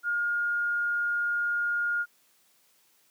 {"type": "tone", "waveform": "sine", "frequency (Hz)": 1421, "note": "F6", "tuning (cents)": 30, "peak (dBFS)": -25, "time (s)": [0.03, 2.06], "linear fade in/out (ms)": 50, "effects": ["white hiss -65 dBFS RMS until 3.1 s", "high-pass 150 Hz 12 dB/octave"]}